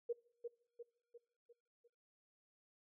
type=tone with echo; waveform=sine; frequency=472.3 Hz; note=A#4; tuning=23 cents sharp; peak=-35 dBFS; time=0.09-0.13 s; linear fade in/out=10 ms; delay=350 ms; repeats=5; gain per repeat=-6 dB; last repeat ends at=1.88 s; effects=noise-tail reverb RT60 0.7 s tail -23 dB re dry